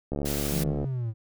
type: click train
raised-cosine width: 2 ms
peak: -17 dBFS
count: 53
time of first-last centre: 0.12-0.843 s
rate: 71.9 Hz
type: high-pass noise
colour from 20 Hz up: white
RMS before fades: -34 dBFS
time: 0.25-0.64 s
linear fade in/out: 10 ms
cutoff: 890 Hz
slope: 12 dB/octave
type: linear sweep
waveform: triangle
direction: down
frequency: 174.61 to 107.2 Hz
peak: -25 dBFS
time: 0.5-1.14 s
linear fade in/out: 50 ms
effects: none